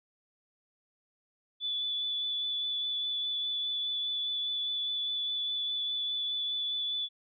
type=tone with vibrato; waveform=sine; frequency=3465 Hz; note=A7; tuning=27 cents flat; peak=-30 dBFS; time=1.6-7.09 s; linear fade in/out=50 ms; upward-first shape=triangle; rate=4.9 Hz; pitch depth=14 cents each way; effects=none